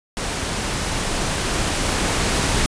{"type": "noise with level ramp", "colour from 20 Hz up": "pink", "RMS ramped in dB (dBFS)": [-25, -19], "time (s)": [0.17, 2.66], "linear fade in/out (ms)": 0, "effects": ["resampled to 22050 Hz"]}